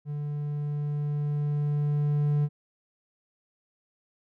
triangle tone with level ramp, 146.83 Hz, D3, in tune, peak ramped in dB -28 to -19 dBFS, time 0.05-2.49 s, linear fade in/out 50 ms, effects none

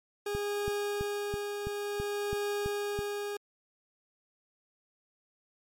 40% pulse tone with tremolo, 410 Hz, G#4, 22 cents flat, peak -29 dBFS, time 0.26-3.37 s, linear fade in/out 5 ms, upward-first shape triangle, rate 0.56 Hz, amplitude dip 40%
click train, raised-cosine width 5 ms, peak -24 dBFS, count 9, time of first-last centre 0.35-2.99 s, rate 3.03 Hz
effects MP3 64 kbps

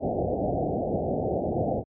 white low-pass noise, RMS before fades -27 dBFS, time 0-1.84 s, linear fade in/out 50 ms, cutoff 760 Hz, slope 96 dB/octave, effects high-pass 60 Hz 12 dB/octave

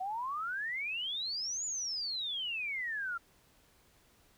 sine exponential two-way sweep, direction up then down, 729 to 7050 to 1352 Hz, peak -34 dBFS, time 0-3.18 s, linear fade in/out 10 ms, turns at 1.65 s, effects pink hiss -66 dBFS RMS until 4.37 s

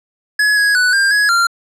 square tone with pitch steps, 1691 / 1662 / 1486 / 1597 / 1673 / 1384 Hz, G#6 / G#6 / F#6 / G6 / G#6 / F6, +31 / +1 / +7 / +32 / +12 / -16 cents, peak -11 dBFS, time 0.39-1.47 s, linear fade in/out 5 ms, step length 180 ms, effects low-pass 9000 Hz 12 dB/octave

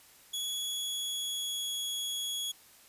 sawtooth tone with pitch glide, 3369 to 3346 Hz, G#7 to G#7, +24 to +12 cents, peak -30 dBFS, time 0.33-2.52 s, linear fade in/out 10 ms, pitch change -12 cents, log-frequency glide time 0.57-1.76 s, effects white hiss -58 dBFS RMS until 2.88 s + resampled to 32000 Hz

